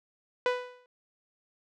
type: tone with exponential decay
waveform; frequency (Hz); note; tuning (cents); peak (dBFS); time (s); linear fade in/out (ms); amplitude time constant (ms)
sawtooth; 496.3; B4; +8; -18; 0.46-0.86; 1; 85
effects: low-pass 3000 Hz 12 dB/octave